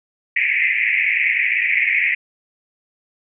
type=band-pass noise; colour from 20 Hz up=pink; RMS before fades=-18 dBFS; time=0.36-2.15 s; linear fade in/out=5 ms; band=1900 to 2500 Hz; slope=96 dB/octave; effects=none